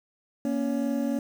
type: tone cluster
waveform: triangle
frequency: 235.7 / 278.9 / 563 Hz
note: A#3 / C#4 / C#5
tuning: +19 / +11 / +27 cents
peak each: -26 / -26 / -32 dBFS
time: 0.45-1.19 s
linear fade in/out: 2 ms
effects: 8-bit